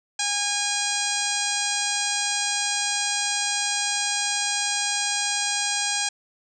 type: harmonic tone with a mistuned harmonic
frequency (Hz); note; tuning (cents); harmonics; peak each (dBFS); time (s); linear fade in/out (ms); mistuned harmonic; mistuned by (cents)
817; G#5; -29; 1 / 2 / 3 / 4 / 5 / 6 / 7 / 8 / 9 / 10; -32 / -32 / -32 / -32 / -32 / -32 / -32 / -32 / -32 / -32; 0.19-6.09; 5; 10; +25
effects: none